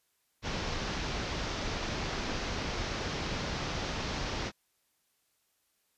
pink low-pass noise, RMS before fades -35 dBFS, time 0.42-4.52 s, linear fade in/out 50 ms, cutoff 6100 Hz, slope 48 dB/octave, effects white hiss -75 dBFS RMS until 5.97 s + resampled to 32000 Hz

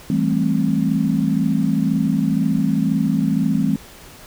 sine chord, A minor seventh, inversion second, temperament just, 165 / 198 / 220 / 264 Hz, E3 / G3 / A3 / C4, +2 / +18 / 0 / +16 cents, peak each -21 dBFS, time 0.1-3.76 s, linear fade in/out 2 ms, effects pink hiss -42 dBFS RMS until 4.26 s

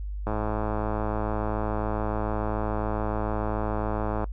click train, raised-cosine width 1 ms, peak -15 dBFS, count 426, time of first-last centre 0.27-4.242 s, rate 107 Hz, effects noise-tail reverb RT60 0.1 s tail -22 dB re dry + added 50 Hz sine -30 dBFS peak until 4.32 s

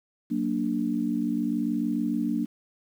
sine chord, Gb augmented, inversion none, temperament equal with one note detuned, 186.5 / 233.1 / 293.7 Hz, Gb3 / Bb3 / D4, +14 / 0 / 0 cents, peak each -32 / -27 / -28 dBFS, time 0.3-2.46 s, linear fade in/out 20 ms, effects 9-bit

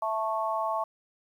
harmonic tone, 220.1 Hz, A3, 1 cent sharp, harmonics 3 / 4 / 5, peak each -31 / -31 / -31 dBFS, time 0.02-0.84 s, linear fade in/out 5 ms, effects 10-bit

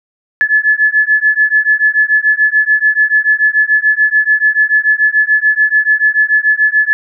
sine beating tone pair, 1717 / 1723.9 Hz, A6 / A6, -43 / -36 cents, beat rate 6.9 Hz, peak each -11 dBFS, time 0.41-6.93 s, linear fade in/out 0 ms, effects none

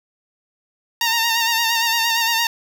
10% pulse tone with vibrato, 920 Hz, A#5, 23 cents flat, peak -8 dBFS, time 1.01-2.47 s, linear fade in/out 2 ms, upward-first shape sine, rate 8.7 Hz, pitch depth 40 cents each way, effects none

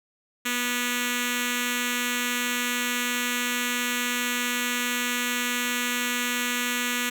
5% pulse tone with notch filter, 244.6 Hz, B3, 16 cents flat, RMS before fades -27 dBFS, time 0.45-7.1 s, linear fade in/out 10 ms, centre 690 Hz, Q 0.51, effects none

